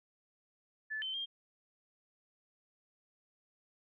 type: tone with pitch steps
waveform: sine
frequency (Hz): 1740 / 3080 / 3205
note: A6 / G7 / G7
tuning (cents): -20 / -31 / +38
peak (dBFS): -36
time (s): 0.9-1.26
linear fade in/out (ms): 20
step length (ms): 120
effects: none